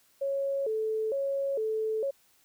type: tone with vibrato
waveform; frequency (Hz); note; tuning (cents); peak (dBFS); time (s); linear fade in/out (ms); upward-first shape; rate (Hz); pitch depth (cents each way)
sine; 491.3; B4; -9; -27; 0.21-2.11; 10; square; 1.1; 200
effects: white hiss -65 dBFS RMS until 2.44 s